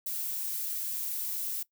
violet noise, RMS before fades -34 dBFS, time 0.06-1.63 s, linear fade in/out 5 ms, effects noise-tail reverb RT60 0.1 s tail -20 dB re dry

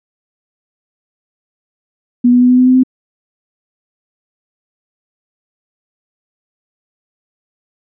sine tone with pitch steps, 244 / 246.3 / 248.6 / 250.9 / 253.2 / 255.5 / 257.9 Hz, B3 / B3 / B3 / B3 / B3 / C4 / C4, -21 / -5 / +12 / +28 / +43 / -41 / -25 cents, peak -5 dBFS, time 2.24-2.835 s, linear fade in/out 10 ms, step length 85 ms, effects none

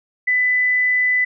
sine tone, 1998 Hz, B6, 20 cents sharp, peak -14 dBFS, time 0.27-1.25 s, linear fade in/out 10 ms, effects none

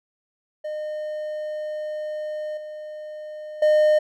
triangle tone with level steps, 610 Hz, D#5, 34 cents flat, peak -25 / -31 / -12 dBFS, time 0.64-3.99 s, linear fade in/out 10 ms, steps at 2.57 / 3.62 s, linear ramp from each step 5 ms, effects none

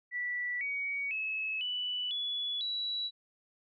sine tone with pitch steps, 1960 / 2251 / 2586 / 2971 / 3413 / 3920 Hz, B6 / C#7 / E7 / F#7 / G#7 / B7, -14 / +26 / -34 / +6 / +47 / -14 cents, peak -32 dBFS, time 0.11-3.11 s, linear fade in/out 50 ms, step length 500 ms, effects none

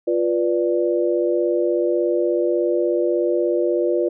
sine chord, B diminished, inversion second, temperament equal with one note detuned, 349.2 / 490.8 / 587.3 Hz, F4 / B4 / D5, 0 / -11 / 0 cents, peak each -19 / -22 / -23 dBFS, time 0.07-4.09 s, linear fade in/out 10 ms, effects none

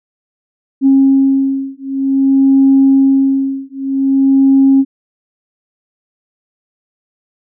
sine beating tone pair, 270.5 / 271.02 Hz, C#4 / C#4, -42 / -39 cents, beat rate 0.52 Hz, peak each -10 dBFS, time 0.81-4.85 s, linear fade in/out 50 ms, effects tanh soft clip ceiling 0 dBFS

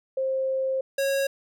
sine / square tone pair in turn, 529 / 548.6 Hz, C5 / C#5, +19 / -18 cents, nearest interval minor second, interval 63 cents, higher second, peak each -23 dBFS, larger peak neither, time 0.17-0.81 / 0.98-1.27 s, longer first, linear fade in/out 5 ms, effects none

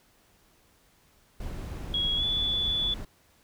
brown noise, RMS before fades -36 dBFS, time 1.4-3.05 s, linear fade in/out 5 ms
sine tone with pitch glide, 3322 to 3449 Hz, G#7 to A7, 0 to -35 cents, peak -25 dBFS, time 1.94-2.94 s, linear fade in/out 2 ms, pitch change +65 cents, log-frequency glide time 2.16-2.24 s
effects pink hiss -63 dBFS RMS until 3.43 s

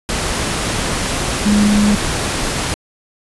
sine tone in noise, 207.2 Hz, G#3, 4 cents flat, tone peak -10 dBFS, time 1.46-1.95 s, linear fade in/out 0 ms, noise pink, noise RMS -19 dBFS, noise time 0.09-2.74 s, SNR +6 dB, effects resampled to 24000 Hz

